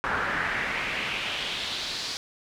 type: noise with band-pass filter sweep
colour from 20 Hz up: brown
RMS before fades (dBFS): -30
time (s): 0.04-2.17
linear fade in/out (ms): 0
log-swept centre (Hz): 1400 to 4800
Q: 2.7
effects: none